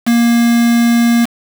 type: tone with quantisation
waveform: triangle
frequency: 235 Hz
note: A#3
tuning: 14 cents sharp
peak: -6 dBFS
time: 0.06-1.26 s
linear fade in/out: 20 ms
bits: 3
effects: none